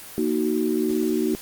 sine chord, D# minor, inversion second, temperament just, 233.3 / 311.1 / 373.4 Hz, A#3 / D#4 / F#4, +2 / 0 / +16 cents, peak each -25 / -24 / -24 dBFS, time 0.18-1.35 s, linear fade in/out 0 ms, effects white hiss -40 dBFS RMS until 1.41 s + Opus 24 kbps

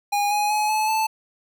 square tone with pitch steps, 818 / 832.3 / 846.8 / 861.6 / 876.7 Hz, G#5 / G#5 / G#5 / A5 / A5, -26 / +4 / +33 / -37 / -7 cents, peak -20 dBFS, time 0.12-1.07 s, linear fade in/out 10 ms, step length 190 ms, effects none

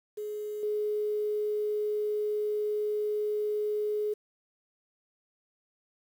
sine tone with level steps, 421.1 Hz, G#4, 24 cents sharp, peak -33 / -27 dBFS, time 0.17-4.14 s, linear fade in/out 10 ms, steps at 0.63 s, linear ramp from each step 2 ms, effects 9-bit

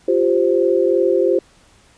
sine chord, F suspended second, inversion none, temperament equal, 349.2 / 392 / 523.3 Hz, F4 / G4 / C5, 0 / 0 / 0 cents, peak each -17 dBFS, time 0.08-1.39 s, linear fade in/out 5 ms, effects pink hiss -52 dBFS RMS until 1.97 s + resampled to 22050 Hz

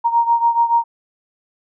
sine beating tone pair, 932.3 / 939.3 Hz, A#5 / A#5, 0 / +13 cents, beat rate 7 Hz, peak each -14 / -18 dBFS, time 0.04-0.84 s, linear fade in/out 20 ms, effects none

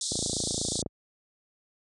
white band-pass noise, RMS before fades -32 dBFS, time 0.01-0.82 s, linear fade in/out 2 ms, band 3500 to 9200 Hz, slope 96 dB/octave
click train, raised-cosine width 2 ms, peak -19 dBFS, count 22, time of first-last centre 0.12-0.862 s, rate 28.3 Hz
effects high-pass 60 Hz 12 dB/octave

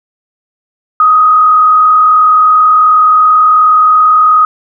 sine tone with frequency modulation, 1252 Hz, D#6, 10 cents sharp, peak -3 dBFS, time 1-4.45 s, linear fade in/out 2 ms, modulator 38.6 Hz, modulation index 0.53, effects none

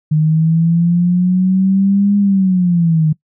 sine linear two-way sweep, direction up then down, 152.6 to 203.8 to 152.6 Hz, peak -9 dBFS, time 0.11-3.13 s, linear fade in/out 10 ms, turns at 2.17 s, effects noise-tail reverb RT60 0.1 s tail -22 dB re dry

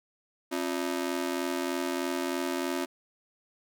sawtooth ring-modulated tone, 311.1 Hz, D#4, in tune, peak -22 dBFS, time 0.51-2.86 s, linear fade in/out 20 ms, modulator 41.6 Hz, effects none

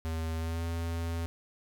square tone with pitch glide, 81 to 83.52 Hz, E2 to E2, -30 to +23 cents, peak -32 dBFS, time 0.05-1.26 s, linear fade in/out 0 ms, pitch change +53 cents, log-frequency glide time 0.37-0.64 s, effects none

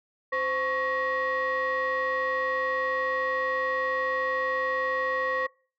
sine tone cluster, 518 / 1107 / 1893 Hz, C5 / C#6 / A#6, -17 / -3 / +26 cents, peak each -28 dBFS, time 0.32-5.47 s, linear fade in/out 10 ms, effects noise-tail reverb RT60 0.4 s tail -24 dB re dry + tanh soft clip ceiling -20 dBFS

